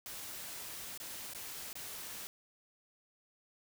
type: noise with dropouts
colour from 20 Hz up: white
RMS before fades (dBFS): -45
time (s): 0.06-2.27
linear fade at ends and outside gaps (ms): 0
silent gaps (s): 0.976-1.001 / 1.335-1.348 / 1.729-1.754
effects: none